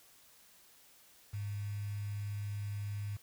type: tone with quantisation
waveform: sine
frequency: 102.4 Hz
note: G#2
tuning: 24 cents flat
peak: -36 dBFS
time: 1.33-3.17 s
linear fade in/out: 10 ms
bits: 9
effects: white hiss -62 dBFS RMS until 3.22 s